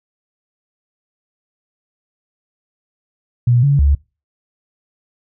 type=tone with pitch steps; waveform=sine; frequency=121.2 / 141.3 / 71 Hz; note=B2 / C#3 / C#2; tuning=-32 / +34 / +42 cents; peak=-9 dBFS; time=3.47-3.95 s; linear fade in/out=5 ms; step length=160 ms; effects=noise-tail reverb RT60 0.3 s tail -24 dB re dry